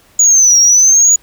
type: linear two-way sweep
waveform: sine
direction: down then up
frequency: 6870 to 5588 to 6870 Hz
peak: -3 dBFS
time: 0.19-1.16 s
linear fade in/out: 5 ms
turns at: 0.59 s
effects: tanh soft clip ceiling -2 dBFS + pink hiss -48 dBFS RMS until 1.22 s